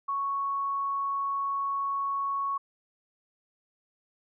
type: tone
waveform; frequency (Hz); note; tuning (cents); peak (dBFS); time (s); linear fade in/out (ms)
sine; 1108.7; C#6; 0; -27; 0.08-2.58; 10
effects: none